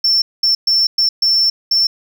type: tone bursts at uneven times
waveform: sine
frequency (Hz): 5390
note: E8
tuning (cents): +38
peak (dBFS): -8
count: 6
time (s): 0.04-0.22 / 0.43-0.55 / 0.67-0.87 / 0.98-1.09 / 1.22-1.5 / 1.71-1.87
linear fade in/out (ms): 5
effects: tanh soft clip ceiling -9 dBFS + 8-bit